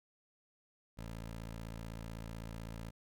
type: tone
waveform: 15% pulse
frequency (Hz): 55.9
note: A1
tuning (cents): +28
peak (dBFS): -37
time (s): 0.97-2.91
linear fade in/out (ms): 20
effects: none